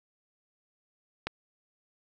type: click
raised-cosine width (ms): 0.3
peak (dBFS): -15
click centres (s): 1.27
effects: none